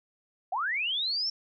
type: linear sweep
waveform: sine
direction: up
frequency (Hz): 675 to 5510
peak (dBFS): -27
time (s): 0.52-1.3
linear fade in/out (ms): 5
effects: none